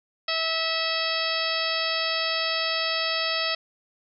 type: harmonic tone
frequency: 650 Hz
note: E5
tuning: 24 cents flat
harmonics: 1 / 2 / 3 / 4 / 5 / 6 / 7 / 8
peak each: -32 / -32 / -32 / -32 / -32 / -32 / -32 / -32 dBFS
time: 0.28-3.55 s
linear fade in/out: 5 ms
effects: none